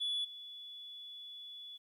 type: tone with level steps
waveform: sine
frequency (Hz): 3425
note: A7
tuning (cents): -47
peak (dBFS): -31 / -46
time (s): 0-1.78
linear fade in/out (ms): 20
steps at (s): 0.24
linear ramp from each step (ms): 10
effects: tanh soft clip ceiling -31 dBFS + 12-bit